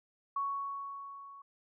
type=tone with level ramp; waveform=sine; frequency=1113 Hz; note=C#6; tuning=7 cents sharp; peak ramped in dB=-30 to -49 dBFS; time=0.36-1.42 s; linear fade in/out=5 ms; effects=none